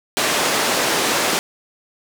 pink band-pass noise, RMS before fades -19 dBFS, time 0.17-1.39 s, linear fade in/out 0 ms, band 330 to 9900 Hz, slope 12 dB/octave, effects none

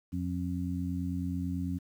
harmonic tone, 89.1 Hz, F2, 35 cents sharp, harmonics 1 / 2 / 3, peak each -35 / -35 / -35 dBFS, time 0.12-1.79 s, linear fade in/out 20 ms, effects 10-bit

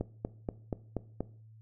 click train, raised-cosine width 2 ms, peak -19 dBFS, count 6, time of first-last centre 0.01-1.206 s, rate 4.18 Hz, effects noise-tail reverb RT60 0.5 s tail -18 dB re dry + added 110 Hz sine -52 dBFS peak until 1.61 s

